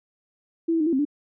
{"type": "tone with pitch steps", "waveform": "sine", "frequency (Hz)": [331.2, 327.6, 305.7, 335.6, 264.3, 292.6], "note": ["E4", "E4", "D#4", "E4", "C4", "D4"], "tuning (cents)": [8, -11, -30, 31, 18, -6], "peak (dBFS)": -19, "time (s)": [0.68, 1.052], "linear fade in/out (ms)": 10, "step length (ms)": 62, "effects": []}